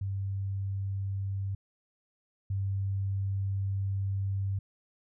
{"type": "tone pair in turn", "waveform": "sine", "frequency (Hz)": [97.8, 97.8], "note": ["G2", "G2"], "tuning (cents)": [-4, -4], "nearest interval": "unison", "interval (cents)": 0, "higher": "neither", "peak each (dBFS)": [-30, -28], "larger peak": "second", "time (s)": [[0.01, 1.55], [2.5, 4.59]], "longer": "second", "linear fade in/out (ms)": 5, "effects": []}